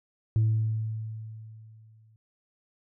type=tone with exponential decay; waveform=sine; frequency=110 Hz; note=A2; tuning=in tune; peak=-17 dBFS; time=0.36-2.16 s; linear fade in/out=0 ms; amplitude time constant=390 ms; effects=tanh soft clip ceiling -18 dBFS